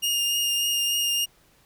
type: tone with vibrato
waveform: sawtooth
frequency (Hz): 2830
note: F7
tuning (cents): +22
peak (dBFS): -19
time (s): 0.02-1.26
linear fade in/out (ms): 20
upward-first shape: triangle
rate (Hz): 3.4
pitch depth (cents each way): 16
effects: pink hiss -60 dBFS RMS until 1.65 s